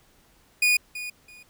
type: tone with echo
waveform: 40% pulse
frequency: 2460 Hz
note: D#7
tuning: 20 cents flat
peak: -17 dBFS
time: 0.62-0.77 s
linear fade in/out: 5 ms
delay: 330 ms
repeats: 2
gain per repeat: -14 dB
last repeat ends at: 1.43 s
effects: pink hiss -60 dBFS RMS until 1.49 s